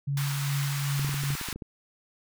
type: tone with tremolo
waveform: sine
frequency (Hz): 140.5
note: C#3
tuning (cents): +24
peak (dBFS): -25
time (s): 0.07-1.35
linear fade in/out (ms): 10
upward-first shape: sine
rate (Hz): 2.5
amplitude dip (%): 30
type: high-pass noise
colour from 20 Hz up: pink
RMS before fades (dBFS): -36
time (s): 0.17-1.53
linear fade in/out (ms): 2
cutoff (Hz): 1000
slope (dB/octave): 24
type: clicks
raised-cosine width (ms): 3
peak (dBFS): -25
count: 12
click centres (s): 0.995 / 1.047 / 1.092 / 1.142 / 1.236 / 1.304 / 1.352 / 1.413 / 1.487 / 1.527 / 1.56 / 1.622
effects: none